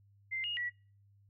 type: tone with pitch steps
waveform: sine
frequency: 2084 / 2862 / 1939 Hz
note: C7 / F7 / B6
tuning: -7 / +42 / -32 cents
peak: -34 dBFS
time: 0.31-0.7 s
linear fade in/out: 20 ms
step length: 130 ms
effects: noise-tail reverb RT60 0.4 s tail -22 dB re dry + added 100 Hz sine -62 dBFS peak until 1.29 s